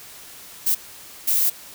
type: noise bursts at uneven times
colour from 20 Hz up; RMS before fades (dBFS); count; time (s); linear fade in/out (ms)
violet; -19; 2; 0.66-0.75 / 1.27-1.5; 10
effects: white hiss -42 dBFS RMS until 1.74 s